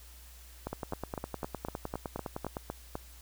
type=two click trains; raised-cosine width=1 ms; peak=-21 / -21 dBFS; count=10 / 19; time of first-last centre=0.67-2.954 / 0.73-2.569 s; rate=3.94 / 9.79 Hz; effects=added 60 Hz sine -51 dBFS peak until 3.21 s + white hiss -56 dBFS RMS until 3.21 s